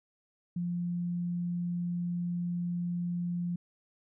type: tone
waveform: sine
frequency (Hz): 174.61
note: F3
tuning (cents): 0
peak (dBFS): -30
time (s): 0.56-3.56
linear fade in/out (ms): 5
effects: none

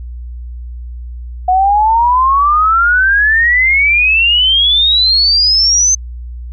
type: exponential sweep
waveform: sine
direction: up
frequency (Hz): 726 to 6272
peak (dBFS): -7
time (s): 1.48-5.95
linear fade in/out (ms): 5
effects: added 60 Hz sine -23 dBFS peak until 6.52 s

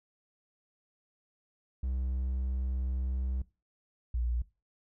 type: tone pair in turn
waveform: triangle / sine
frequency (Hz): 64.2 / 59.45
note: C2 / A#1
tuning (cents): -32 / +35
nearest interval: minor second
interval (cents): 133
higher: first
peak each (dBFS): -28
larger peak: neither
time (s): 1.83-3.42 / 4.14-4.42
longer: first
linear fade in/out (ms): 5
effects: noise-tail reverb RT60 0.3 s tail -20 dB re dry

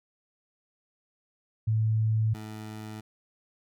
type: tone pair in turn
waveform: sine / 20% pulse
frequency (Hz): 110 / 108.17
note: A2 / A2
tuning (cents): 0 / -29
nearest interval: unison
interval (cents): 29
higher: first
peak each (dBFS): -22 / -33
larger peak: first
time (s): 1.67-2.34 / 2.34-3.01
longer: neither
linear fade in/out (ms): 10
effects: none

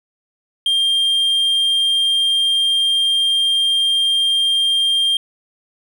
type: tone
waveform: triangle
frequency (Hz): 3196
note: G7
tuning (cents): +33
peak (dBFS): -12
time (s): 0.66-5.17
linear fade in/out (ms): 2
effects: none

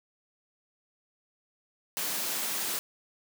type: high-pass noise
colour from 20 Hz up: white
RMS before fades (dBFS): -32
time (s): 1.97-2.79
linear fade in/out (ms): 0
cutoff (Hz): 150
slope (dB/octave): 48
effects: none

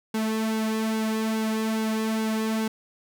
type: tone with flanger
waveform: sawtooth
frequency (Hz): 220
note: A3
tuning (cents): 0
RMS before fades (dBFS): -26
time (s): 0.14-2.68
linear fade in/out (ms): 5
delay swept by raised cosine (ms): 1.6 to 3.2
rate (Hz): 2.4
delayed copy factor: -0.65
effects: none

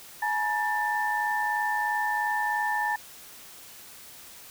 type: tone cluster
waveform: sine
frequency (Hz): 847 / 950 / 1778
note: G#5 / A#5 / A6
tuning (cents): +34 / +33 / +18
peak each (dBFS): -28 / -32 / -28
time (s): 0.22-2.96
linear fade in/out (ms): 5
effects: white hiss -47 dBFS RMS until 4.5 s

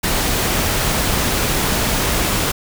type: noise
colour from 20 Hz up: pink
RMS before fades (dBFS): -18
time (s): 0.03-2.52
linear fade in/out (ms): 10
effects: none

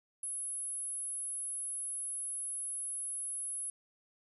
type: tone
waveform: sine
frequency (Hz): 10660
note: E9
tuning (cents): +18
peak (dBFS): -36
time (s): 0.23-3.7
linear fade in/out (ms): 2
effects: none

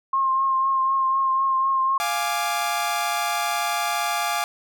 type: tone with vibrato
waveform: sine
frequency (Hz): 1067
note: C6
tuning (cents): +34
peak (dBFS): -18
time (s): 0.13-1.98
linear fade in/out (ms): 5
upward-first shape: triangle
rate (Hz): 4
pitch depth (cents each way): 26
type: chord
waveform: sawtooth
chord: D diminished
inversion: first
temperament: equal with one note detuned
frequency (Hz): 698.5 / 830.6 / 1178.7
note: F5 / Ab5 / D6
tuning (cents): 0 / 0 / +6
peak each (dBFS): -23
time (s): 2-4.44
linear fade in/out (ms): 0
effects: none

